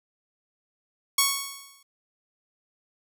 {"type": "tone with exponential decay", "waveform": "5% pulse", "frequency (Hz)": 1108.7, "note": "C#6", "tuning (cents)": 0, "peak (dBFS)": -5, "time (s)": [1.18, 1.83], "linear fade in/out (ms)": 5, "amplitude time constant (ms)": 140, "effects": []}